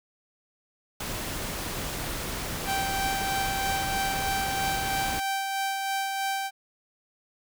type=noise; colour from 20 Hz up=pink; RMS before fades=-33 dBFS; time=1-5.2 s; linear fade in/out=5 ms
type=tone with tremolo; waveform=sawtooth; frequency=780 Hz; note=G5; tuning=9 cents flat; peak=-22 dBFS; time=2.65-6.51 s; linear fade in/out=50 ms; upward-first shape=sine; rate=3.1 Hz; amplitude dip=30%
effects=none

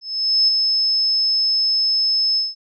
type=tone with ADSR envelope; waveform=sine; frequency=5220 Hz; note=E8; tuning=18 cents flat; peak=-11 dBFS; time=0.01-2.55 s; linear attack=470 ms; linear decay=10 ms; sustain=-4 dB; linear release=180 ms; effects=none

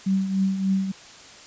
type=tone with tremolo; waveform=sine; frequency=192.2 Hz; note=G3; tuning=34 cents flat; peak=-17 dBFS; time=0.06-0.92 s; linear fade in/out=10 ms; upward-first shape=triangle; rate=3.4 Hz; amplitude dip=65%; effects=white hiss -45 dBFS RMS until 1.46 s + resampled to 16000 Hz

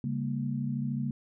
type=chord; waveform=sine; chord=G diminished; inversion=second; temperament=equal with one note detuned; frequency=138.59 / 200 / 233.1 Hz; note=Db3 / G3 / Bb3; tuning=0 / +35 / 0 cents; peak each=-32 / -36 / -33 dBFS; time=0.04-1.11 s; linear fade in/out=2 ms; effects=none

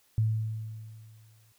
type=tone with exponential decay; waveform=sine; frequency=110 Hz; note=A2; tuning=in tune; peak=-21 dBFS; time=0.18-1.52 s; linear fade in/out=0 ms; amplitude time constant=290 ms; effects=white hiss -66 dBFS RMS until 1.58 s

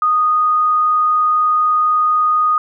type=tone; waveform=sine; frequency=1238 Hz; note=D#6; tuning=9 cents flat; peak=-11 dBFS; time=0.02-2.58 s; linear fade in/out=2 ms; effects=none

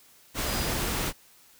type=tone in noise; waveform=sine; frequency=4905 Hz; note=D#8; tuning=26 cents flat; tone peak=-38 dBFS; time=0.44-0.71 s; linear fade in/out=50 ms; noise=pink; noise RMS=-29 dBFS; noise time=0.34-1.13 s; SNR=-12 dB; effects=white hiss -57 dBFS RMS until 1.59 s

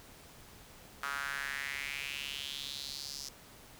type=tone with high-pass filter sweep; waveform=sawtooth; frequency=140 Hz; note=C#3; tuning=18 cents sharp; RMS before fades=-40 dBFS; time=1.03-3.29 s; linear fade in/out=2 ms; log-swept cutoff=1300 to 5400 Hz; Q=4.2; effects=pink hiss -55 dBFS RMS until 3.79 s

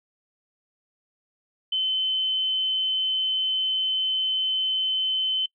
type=tone; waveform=sine; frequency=3059 Hz; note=G7; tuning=43 cents flat; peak=-22 dBFS; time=1.72-5.46 s; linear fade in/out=5 ms; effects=noise-tail reverb RT60 0.1 s tail -22 dB re dry

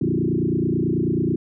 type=tone with frequency modulation; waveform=sine; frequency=246.9 Hz; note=B3; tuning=in tune; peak=-18 dBFS; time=0.01-1.36 s; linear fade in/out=5 ms; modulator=29.2 Hz; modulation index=4.3; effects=none

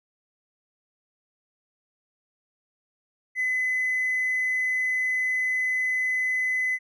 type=tone with hard clipping; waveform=sine; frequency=2019 Hz; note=B6; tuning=38 cents sharp; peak=-23 dBFS; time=3.35-6.79 s; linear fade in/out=50 ms; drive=1 dB; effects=none

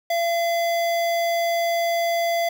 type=tone with notch filter; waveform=square; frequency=680 Hz; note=F5; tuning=46 cents flat; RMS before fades=-22 dBFS; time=0.1-2.49 s; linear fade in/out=5 ms; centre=9000 Hz; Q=1.9; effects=8-bit

